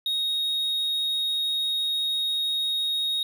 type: tone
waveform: triangle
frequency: 3749 Hz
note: A#7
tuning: 9 cents sharp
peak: -22 dBFS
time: 0.06-3.23 s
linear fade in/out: 2 ms
effects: none